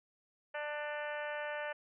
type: harmonic tone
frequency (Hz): 296.7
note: D4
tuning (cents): +18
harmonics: 2 / 3 / 4 / 5 / 6 / 7 / 8 / 9 / 10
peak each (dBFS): -40 / -45 / -51 / -45 / -44 / -53 / -51 / -54 / -55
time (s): 0.54-1.73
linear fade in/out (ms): 10
effects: none